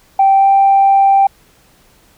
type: tone with pitch glide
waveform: sine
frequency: 780 to 785.4 Hz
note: G5 to G5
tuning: -9 to +3 cents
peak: -5 dBFS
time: 0.19-1.27 s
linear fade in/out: 5 ms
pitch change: +12 cents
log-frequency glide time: 0.36-0.47 s
effects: tanh soft clip ceiling -2 dBFS + pink hiss -50 dBFS RMS until 2.17 s

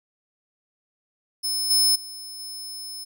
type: tone with level steps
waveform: sawtooth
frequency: 5220 Hz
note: E8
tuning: 18 cents flat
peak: -21 / -14 / -33 / -31 dBFS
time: 1.43-3.05 s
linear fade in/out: 20 ms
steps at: 1.7 / 1.95 / 2.39 s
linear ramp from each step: 10 ms
effects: none

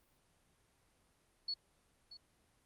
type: tone with echo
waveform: sine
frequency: 4394 Hz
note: C#8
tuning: 16 cents flat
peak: -36 dBFS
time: 1.48-1.54 s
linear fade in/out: 5 ms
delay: 630 ms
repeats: 1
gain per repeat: -14 dB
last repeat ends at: 2.17 s
effects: pink hiss -73 dBFS RMS until 2.65 s + Opus 32 kbps

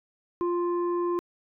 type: tone pair together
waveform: sine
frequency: 349.2 / 1046.5 Hz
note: F4 / C6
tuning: 0 / 0 cents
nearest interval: octave + perfect fifth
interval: 1900 cents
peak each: -24 / -31 dBFS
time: 0.41-1.19 s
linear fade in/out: 0 ms
effects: tanh soft clip ceiling -18 dBFS

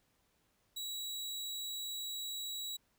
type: tone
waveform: sawtooth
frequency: 3889 Hz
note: B7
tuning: 27 cents flat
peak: -36 dBFS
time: 0.76-2.77 s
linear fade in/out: 10 ms
effects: pink hiss -75 dBFS RMS until 2.98 s

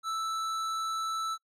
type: tone with hard clipping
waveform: sine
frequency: 1318.5 Hz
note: E6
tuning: in tune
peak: -32 dBFS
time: 0.03-1.38 s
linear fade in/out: 50 ms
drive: 12 dB
effects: noise-tail reverb RT60 0.1 s tail -26 dB re dry

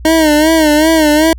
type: tone with vibrato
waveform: 25% pulse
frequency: 311.1 Hz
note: D#4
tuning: in tune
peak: -3 dBFS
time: 0.05-1.33 s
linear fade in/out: 2 ms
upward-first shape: sine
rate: 2.6 Hz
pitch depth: 81 cents each way
effects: added 60 Hz sine -26 dBFS peak until 1.38 s

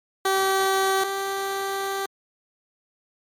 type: tone pair in turn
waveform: 15% pulse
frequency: 385.4 / 391.2 Hz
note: G4 / G4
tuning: -29 / -4 cents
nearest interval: unison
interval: 25 cents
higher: second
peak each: -13 / -19 dBFS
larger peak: first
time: 0.25-1.04 / 1.04-2.06 s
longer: second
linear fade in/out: 5 ms
effects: MP3 64 kbps

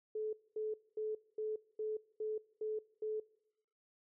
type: tone bursts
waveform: sine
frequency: 431.9 Hz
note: A4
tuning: 32 cents flat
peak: -36 dBFS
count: 8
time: 0.15-3.2 s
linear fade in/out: 5 ms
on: 180 ms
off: 230 ms
effects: noise-tail reverb RT60 0.9 s tail -22 dB re dry

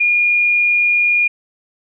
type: tone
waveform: sine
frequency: 2427 Hz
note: D#7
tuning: 44 cents flat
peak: -11 dBFS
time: 0-1.28 s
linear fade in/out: 10 ms
effects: none

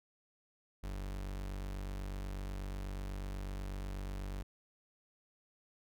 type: tone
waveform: 40% pulse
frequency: 48.16 Hz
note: G1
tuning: 30 cents flat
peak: -38 dBFS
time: 0.83-4.43 s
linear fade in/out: 10 ms
effects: none

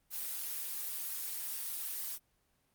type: noise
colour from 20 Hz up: blue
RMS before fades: -39 dBFS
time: 0.1-2.19 s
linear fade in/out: 50 ms
effects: pink hiss -75 dBFS RMS until 2.74 s + Opus 32 kbps

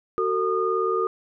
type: tone cluster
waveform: sine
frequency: 373.4 / 451.6 / 1222 Hz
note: F#4 / A4 / D#6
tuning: +16 / +45 / -32 cents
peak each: -25 dBFS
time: 0.18-1.07 s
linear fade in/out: 0 ms
effects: none

